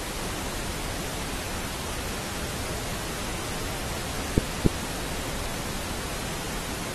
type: clicks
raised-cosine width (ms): 3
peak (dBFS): -3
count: 2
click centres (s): 4.379 / 4.663
effects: pink hiss -33 dBFS RMS until 6.94 s + AAC 32 kbps